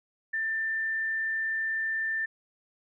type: tone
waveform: sine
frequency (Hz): 1784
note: A6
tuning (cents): +23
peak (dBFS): -27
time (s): 0.33-2.26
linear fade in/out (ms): 10
effects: none